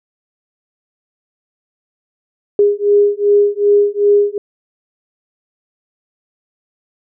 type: beating tone pair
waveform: sine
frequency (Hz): 408.1 / 410.7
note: G#4 / G#4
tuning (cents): -30 / -19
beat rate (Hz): 2.6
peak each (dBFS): -12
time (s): 2.59-4.38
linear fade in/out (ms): 2
effects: none